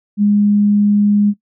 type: tone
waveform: sine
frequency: 205.8 Hz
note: G#3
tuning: 16 cents flat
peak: -9 dBFS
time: 0.17-1.34 s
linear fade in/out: 50 ms
effects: noise-tail reverb RT60 0.1 s tail -18 dB re dry